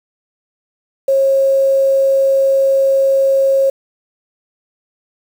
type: tone with quantisation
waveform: sine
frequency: 542 Hz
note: C#5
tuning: 39 cents flat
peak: -9 dBFS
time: 1.08-3.7 s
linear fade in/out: 5 ms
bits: 6
effects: none